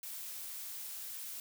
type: noise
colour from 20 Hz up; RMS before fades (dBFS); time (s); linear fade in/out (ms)
blue; -44; 0.03-1.4; 2
effects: none